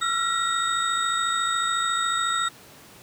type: tone cluster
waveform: sine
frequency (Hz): 1338 / 1392 / 1910 / 3723 / 7890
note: E6 / F6 / A#6 / A#7 / B8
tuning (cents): +25 / -6 / +42 / -3 / -3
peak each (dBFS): -25 / -30 / -32 / -28 / -32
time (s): 0.01-2.49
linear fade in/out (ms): 10
effects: pink hiss -48 dBFS RMS until 3.02 s + high-pass 100 Hz 12 dB/octave